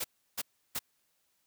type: noise bursts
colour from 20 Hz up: white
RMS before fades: -34 dBFS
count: 3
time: 0-0.792 s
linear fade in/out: 10 ms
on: 44 ms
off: 330 ms
effects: white hiss -75 dBFS RMS until 1.46 s